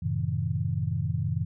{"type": "chord", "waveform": "sine", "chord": "F# diminished seventh", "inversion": "none", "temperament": "just", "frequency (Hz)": [92.5, 111, 133.2, 159.84], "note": ["F#2", "A2", "C3", "Eb3"], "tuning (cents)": [0, 16, 31, 47], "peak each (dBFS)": -31, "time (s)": [0.02, 1.45], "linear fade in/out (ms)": 10, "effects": []}